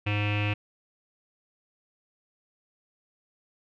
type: tone with low-pass filter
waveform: square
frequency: 103.83 Hz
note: G#2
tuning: in tune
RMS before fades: -27 dBFS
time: 0.06-0.54 s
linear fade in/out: 10 ms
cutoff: 2600 Hz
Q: 9
effects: none